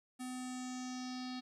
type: tone with low-pass filter sweep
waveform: square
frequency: 253.2 Hz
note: B3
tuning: 43 cents sharp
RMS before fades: -43 dBFS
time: 0.19-1.41 s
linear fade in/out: 20 ms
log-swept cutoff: 10000 to 4300 Hz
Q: 4.3
effects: 13-bit